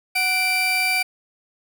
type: tone pair together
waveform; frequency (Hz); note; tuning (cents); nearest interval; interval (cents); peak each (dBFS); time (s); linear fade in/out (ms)
35% pulse; 740 / 2343; F#5 / D7; 0 / -5; octave + minor sixth; 1995; -25 / -17; 0.15-1.03; 10
effects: none